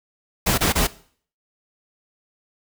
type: noise bursts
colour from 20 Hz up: pink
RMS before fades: -19 dBFS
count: 3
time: 0.46-0.872 s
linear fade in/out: 10 ms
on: 120 ms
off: 26 ms
effects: noise-tail reverb RT60 0.5 s tail -18 dB re dry